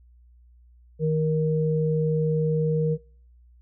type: tone pair together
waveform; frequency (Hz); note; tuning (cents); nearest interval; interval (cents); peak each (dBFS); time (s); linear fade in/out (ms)
sine; 156.71 / 469.6; D#3 / A#4; +13 / +13; octave + perfect fifth; 1900; -22 / -24; 0.99-2.98; 50
effects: noise-tail reverb RT60 0.5 s tail -25 dB re dry + added 60 Hz sine -51 dBFS peak until 3.61 s